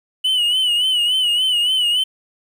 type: tone with vibrato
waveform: triangle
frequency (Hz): 2960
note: F#7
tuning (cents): 0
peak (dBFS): -13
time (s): 0.24-2.04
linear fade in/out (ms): 10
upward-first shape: sine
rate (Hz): 3.5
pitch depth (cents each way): 72
effects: 8-bit